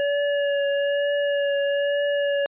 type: tone with vibrato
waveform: square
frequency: 569 Hz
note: C#5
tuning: 45 cents sharp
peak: -21 dBFS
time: 0-2.46 s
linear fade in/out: 0 ms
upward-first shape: triangle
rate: 1.1 Hz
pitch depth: 19 cents each way
effects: resampled to 8000 Hz